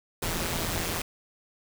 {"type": "noise with amplitude modulation", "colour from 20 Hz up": "pink", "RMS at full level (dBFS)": -27, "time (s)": [0.22, 1.02], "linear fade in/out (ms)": 5, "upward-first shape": "sine", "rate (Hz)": 169, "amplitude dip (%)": 70, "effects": []}